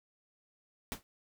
pink noise with exponential decay, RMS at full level -35 dBFS, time 0.92-1.03 s, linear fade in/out 0 ms, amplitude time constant 23 ms, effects none

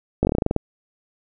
slowing click train, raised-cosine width 2 ms, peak -5 dBFS, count 11, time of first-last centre 0.23-0.563 s, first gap 19 ms, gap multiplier 1.12, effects none

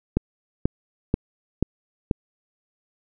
click train, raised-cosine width 3 ms, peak -6 dBFS, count 5, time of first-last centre 0.17-2.112 s, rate 2.06 Hz, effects none

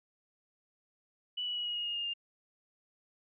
sine tone with pitch steps, 2960 / 2938 / 2916 / 2894 / 2872 / 2851 / 2830 / 2808 Hz, F#7 / F#7 / F#7 / F#7 / F7 / F7 / F7 / F7, 0 / -13 / -26 / -39 / +48 / +35 / +22 / +9 cents, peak -33 dBFS, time 1.37-2.138 s, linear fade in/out 10 ms, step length 96 ms, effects none

